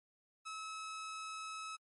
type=tone; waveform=sawtooth; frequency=1292 Hz; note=E6; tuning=35 cents flat; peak=-39 dBFS; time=0.45-1.77 s; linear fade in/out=20 ms; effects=MP3 48 kbps